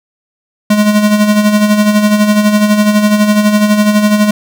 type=tone with tremolo; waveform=square; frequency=209.7 Hz; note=G#3; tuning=17 cents sharp; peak=-5 dBFS; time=0.7-4.31 s; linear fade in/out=5 ms; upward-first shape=sine; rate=12 Hz; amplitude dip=55%; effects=none